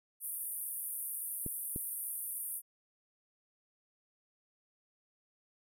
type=band-pass noise; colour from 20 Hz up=pink; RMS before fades=-40 dBFS; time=0.2-2.62 s; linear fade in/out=50 ms; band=9200 to 15000 Hz; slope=96 dB/octave
type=clicks; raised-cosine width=3 ms; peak=-27 dBFS; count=2; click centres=1.463 / 1.761 s
effects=none